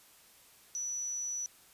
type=tone; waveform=sine; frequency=5920 Hz; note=F#8; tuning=in tune; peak=-34 dBFS; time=0.75-1.46 s; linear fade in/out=0 ms; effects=white hiss -60 dBFS RMS until 1.73 s + resampled to 32000 Hz